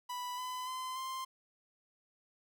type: tone with pitch steps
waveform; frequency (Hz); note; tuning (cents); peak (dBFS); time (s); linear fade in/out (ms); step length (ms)
45% pulse; 987.8 / 1007.4 / 1027.4 / 1047.7; B5 / B5 / C6 / C6; 0 / +34 / -32 / +2; -38; 0.09-1.25; 10; 290
effects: none